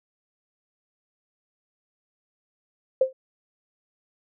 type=tone with exponential decay; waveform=sine; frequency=523.3 Hz; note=C5; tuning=in tune; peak=-12 dBFS; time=3.01-3.13 s; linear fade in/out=5 ms; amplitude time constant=26 ms; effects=none